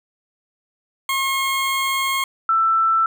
20% pulse / sine tone pair in turn, 1079 / 1329.9 Hz, C#6 / E6, -47 / +15 cents, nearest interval major third, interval 362 cents, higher second, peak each -14 dBFS, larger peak neither, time 1.09-2.24 / 2.49-3.06 s, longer first, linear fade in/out 2 ms, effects none

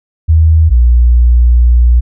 sine tone pair in turn, 79.9 / 59.98 Hz, D#2 / B1, +47 / -50 cents, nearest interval perfect fourth, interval 497 cents, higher first, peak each -3 dBFS, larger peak neither, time 0.28-0.7 / 0.7-2.01 s, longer second, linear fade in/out 20 ms, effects none

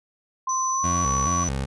sine tone with pitch glide, 1046.5 to 1121.6 Hz, C6 to C#6, 0 to +20 cents, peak -23 dBFS, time 0.47-1.44 s, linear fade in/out 5 ms, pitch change +120 cents, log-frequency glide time 0.71-0.97 s
sine tone, 5980 Hz, F#8, 17 cents sharp, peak -26 dBFS, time 0.49-1.49 s, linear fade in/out 5 ms
20% pulse tone with vibrato, 76.7 Hz, D#2, 24 cents flat, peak -20 dBFS, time 0.83-1.66 s, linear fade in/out 20 ms, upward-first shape square, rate 2.3 Hz, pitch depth 230 cents each way
effects resampled to 24000 Hz

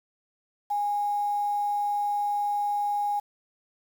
sine tone with quantisation, 822 Hz, G#5, 18 cents flat, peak -24 dBFS, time 0.7-3.2 s, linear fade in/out 10 ms, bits 8, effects none

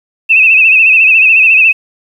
sine tone with vibrato, 2600 Hz, E7, 24 cents flat, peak -3 dBFS, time 0.29-1.73 s, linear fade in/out 20 ms, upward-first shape sine, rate 14 Hz, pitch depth 69 cents each way, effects 7-bit

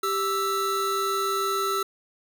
square tone pair together, 392 / 1318.5 Hz, G4 / E6, 0 / 0 cents, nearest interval octave + major sixth, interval 2100 cents, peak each -29 / -26 dBFS, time 0.03-1.83 s, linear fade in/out 5 ms, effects none

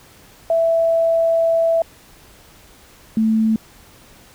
sine tone pair in turn, 661 / 220.6 Hz, E5 / A3, +5 / +5 cents, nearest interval octave + perfect fifth, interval 1900 cents, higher first, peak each -13 dBFS, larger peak neither, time 0.5-1.82 / 3.17-3.56 s, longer first, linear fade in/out 2 ms, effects pink hiss -47 dBFS RMS until 4.34 s

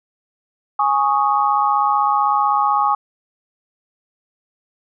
sine chord, Ab suspended fourth, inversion none, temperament equal, 830.6 / 1108.7 / 1244.5 Hz, Ab5 / Db6 / Eb6, 0 / 0 / 0 cents, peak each -17 / -18 / -20 dBFS, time 0.79-2.95 s, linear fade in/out 5 ms, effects none

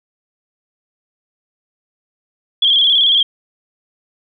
sine tone with vibrato, 3300 Hz, G#7, 12 cents flat, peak -9 dBFS, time 2.62-3.23 s, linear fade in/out 5 ms, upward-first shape square, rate 18 Hz, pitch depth 50 cents each way, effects none

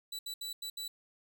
sawtooth tone bursts at uneven times, 3951 Hz, B7, in tune, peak -35 dBFS, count 5, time 0.12-0.19 / 0.26-0.34 / 0.41-0.53 / 0.62-0.7 / 0.77-0.88 s, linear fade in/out 5 ms, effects none

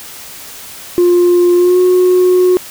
sine tone with pitch glide, 352.4 to 364 Hz, F4 to F#4, +16 to -28 cents, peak -4 dBFS, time 0.98-2.57 s, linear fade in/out 0 ms, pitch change +56 cents, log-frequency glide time 1.56-1.79 s, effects tanh soft clip ceiling -4 dBFS + white hiss -31 dBFS RMS until 2.7 s

